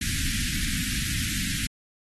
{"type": "band-stop noise", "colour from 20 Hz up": "pink", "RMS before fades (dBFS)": -28, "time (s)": [0.01, 1.67], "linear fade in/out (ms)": 5, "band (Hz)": [270, 1600], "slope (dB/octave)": 48, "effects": ["AAC 32 kbps"]}